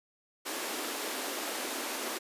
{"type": "high-pass noise", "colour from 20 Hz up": "pink", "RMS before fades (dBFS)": -36, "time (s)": [0.45, 2.19], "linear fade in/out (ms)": 20, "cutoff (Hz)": 250, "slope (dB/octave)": 48, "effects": ["resampled to 32000 Hz"]}